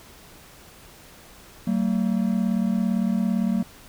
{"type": "tone pair together", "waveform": "triangle", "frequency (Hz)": [190, 227.7], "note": ["F#3", "A#3"], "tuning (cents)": [46, -40], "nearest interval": "minor third", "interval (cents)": 314, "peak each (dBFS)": -21, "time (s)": [1.67, 3.63], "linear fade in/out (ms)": 5, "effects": ["pink hiss -48 dBFS RMS until 3.88 s"]}